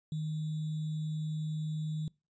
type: tone with sample-and-hold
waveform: sine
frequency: 155.2 Hz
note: D#3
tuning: 4 cents flat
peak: -32 dBFS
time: 0.12-2.08 s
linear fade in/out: 2 ms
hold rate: 3675 Hz
effects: noise-tail reverb RT60 0.3 s tail -25 dB re dry + resampled to 16000 Hz